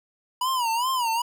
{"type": "tone with vibrato", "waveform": "square", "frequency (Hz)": 974, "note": "B5", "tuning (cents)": -24, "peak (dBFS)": -23, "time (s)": [0.41, 1.22], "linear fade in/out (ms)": 5, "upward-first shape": "sine", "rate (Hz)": 2.5, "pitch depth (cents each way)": 140, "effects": []}